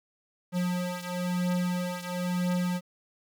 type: beating tone pair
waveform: square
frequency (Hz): 178.6 / 179.6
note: F3 / F3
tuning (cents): +39 / +49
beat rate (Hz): 1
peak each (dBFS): -30 / -33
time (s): 0.52-2.81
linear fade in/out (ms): 50
effects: 11-bit